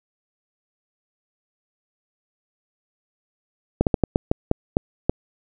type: slowing click train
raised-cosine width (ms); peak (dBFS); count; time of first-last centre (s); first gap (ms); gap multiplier
2; -3; 9; 3.81-5.095; 58; 1.28
effects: none